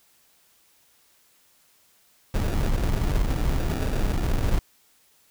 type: noise with sample-and-hold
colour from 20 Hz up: brown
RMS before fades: -23 dBFS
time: 2.34-4.59 s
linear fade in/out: 5 ms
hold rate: 1050 Hz
effects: white hiss -61 dBFS RMS until 5.3 s